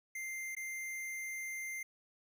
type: tone with dropouts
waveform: square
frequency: 2093 Hz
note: C7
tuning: in tune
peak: -40 dBFS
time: 0.15-1.83 s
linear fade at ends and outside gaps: 5 ms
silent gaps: 0.551-0.566 s
effects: none